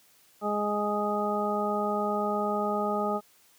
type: harmonic tone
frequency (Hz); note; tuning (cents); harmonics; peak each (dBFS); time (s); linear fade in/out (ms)
207.7; G#3; 0; 1 / 2 / 3 / 4 / 6; -32 / -32 / -32 / -32 / -32; 0.41-3.21; 50
effects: white hiss -61 dBFS RMS until 3.58 s + high-pass 80 Hz 12 dB/octave